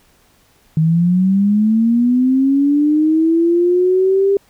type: linear sweep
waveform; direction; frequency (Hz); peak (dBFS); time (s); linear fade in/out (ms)
sine; up; 155.56 to 399.9; -10; 0.77-4.37; 2
effects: pink hiss -54 dBFS RMS until 4.49 s